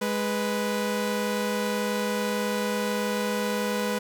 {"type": "tone pair together", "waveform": "sawtooth", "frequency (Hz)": [207.7, 493.7], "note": ["G#3", "B4"], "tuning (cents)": [0, -1], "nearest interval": "octave + minor third", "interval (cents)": 1499, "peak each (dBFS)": -24, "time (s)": [0.01, 3.99], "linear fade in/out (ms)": 10, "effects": []}